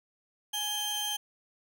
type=tone pair together; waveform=sawtooth; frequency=837 / 3147 Hz; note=G#5 / G7; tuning=+13 / +6 cents; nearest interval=octave + major seventh; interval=2293 cents; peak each=-35 / -28 dBFS; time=0.53-1.17 s; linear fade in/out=10 ms; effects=none